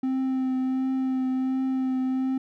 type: tone with vibrato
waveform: triangle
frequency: 260.9 Hz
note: C4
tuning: 5 cents flat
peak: -21 dBFS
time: 0.03-2.38 s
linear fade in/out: 5 ms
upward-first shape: triangle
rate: 1.4 Hz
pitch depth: 17 cents each way
effects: none